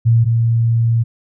sine tone pair in turn, 115.6 / 115.6 Hz, A#2 / A#2, -14 / -14 cents, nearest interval unison, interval 0 cents, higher neither, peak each -8 / -11 dBFS, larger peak first, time 0.05-0.25 / 0.25-1.04 s, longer second, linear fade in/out 20 ms, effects none

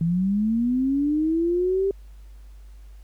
sine linear sweep, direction up, 161.5 to 395.9 Hz, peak -19 dBFS, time 0.01-1.91 s, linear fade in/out 2 ms, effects added 50 Hz sine -41 dBFS peak until 3.03 s + pink hiss -62 dBFS RMS until 3.03 s

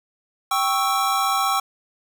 square chord, C# diminished, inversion second, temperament equal, 784 / 1108.7 / 1318.5 Hz, G5 / C#6 / E6, 0 / 0 / 0 cents, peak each -24 dBFS, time 0.51-1.6 s, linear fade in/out 5 ms, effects none

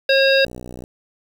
harmonic tone, 541 Hz, C#5, 42 cents flat, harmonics 1 / 3 / 5 / 7 / 9, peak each -14 / -19 / -21 / -22 / -24 dBFS, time 0.09-0.45 s, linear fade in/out 5 ms
click train, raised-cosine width 2 ms, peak -21 dBFS, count 25, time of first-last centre 0.45-0.839 s, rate 61.7 Hz
effects 7-bit

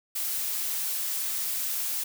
blue noise, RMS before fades -30 dBFS, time 0.15-2.04 s, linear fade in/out 10 ms, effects none

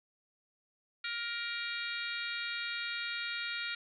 harmonic tone, 470 Hz, A#4, 14 cents sharp, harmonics 3 / 4 / 5 / 6 / 7 / 8 / 9, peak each -40 / -43 / -41 / -47 / -47 / -44 / -46 dBFS, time 1.04-3.75 s, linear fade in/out 5 ms, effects none

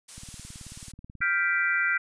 blue noise, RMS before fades -40 dBFS, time 0.08-0.92 s, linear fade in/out 10 ms
click train, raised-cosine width 5 ms, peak -32 dBFS, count 20, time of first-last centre 0.18-1.207 s, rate 18.5 Hz
sine chord, G dominant seventh, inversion third, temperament equal, 1396.9 / 1568 / 1975.5 / 2349 Hz, F6 / G6 / B6 / D7, 0 / 0 / 0 / 0 cents, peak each -27 / -28 / -27 / -31 dBFS, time 1.21-1.98 s, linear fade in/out 10 ms
effects resampled to 22050 Hz

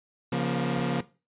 sawtooth chord, Bb minor, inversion first, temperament equal with one note detuned, 138.59 / 174.61 / 237.6 Hz, Db3 / F3 / Bb3, 0 / 0 / +33 cents, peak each -26 dBFS, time 0.32-1.01 s, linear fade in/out 5 ms
brown noise with exponential decay, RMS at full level -41 dBFS, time 0.76-0.9 s, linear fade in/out 0 ms, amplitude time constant 29 ms
effects noise-tail reverb RT60 0.3 s tail -17 dB re dry + resampled to 8000 Hz

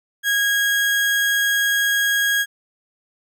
35% pulse tone, 1642 Hz, G#6, 20 cents flat, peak -15 dBFS, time 0.23-2.46 s, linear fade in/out 50 ms, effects none

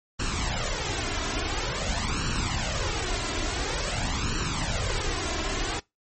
pink noise with flanger, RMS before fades -28 dBFS, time 0.19-5.8 s, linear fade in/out 10 ms, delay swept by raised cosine 0.7 to 3 ms, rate 0.48 Hz, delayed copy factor +0.65, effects noise-tail reverb RT60 0.2 s tail -24 dB re dry + MP3 32 kbps

